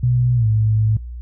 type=tone with pitch glide; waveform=sine; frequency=123.47 to 108.74 Hz; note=B2 to A2; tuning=0 to -20 cents; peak=-13 dBFS; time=0.03-0.97 s; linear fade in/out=5 ms; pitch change=-220 cents; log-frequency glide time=0.35-0.47 s; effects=noise-tail reverb RT60 0.2 s tail -25 dB re dry + added 60 Hz sine -28 dBFS peak until 1.21 s